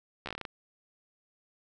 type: slowing click train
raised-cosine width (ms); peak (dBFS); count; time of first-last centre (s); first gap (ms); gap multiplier
0.3; -21; 9; 0.26-0.452; 13; 1.17
effects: none